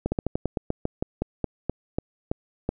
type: slowing click train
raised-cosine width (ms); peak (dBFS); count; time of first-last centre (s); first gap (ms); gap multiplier
2; -11; 16; 0.06-2.691; 60; 1.14
effects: none